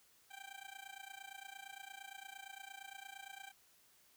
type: tone with amplitude modulation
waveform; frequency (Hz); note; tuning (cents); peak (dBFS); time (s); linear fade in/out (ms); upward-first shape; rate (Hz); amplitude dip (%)
15% pulse; 784; G5; 0; -40; 0.3-3.52; 20; sine; 28.7; 90
effects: white hiss -69 dBFS RMS until 4.16 s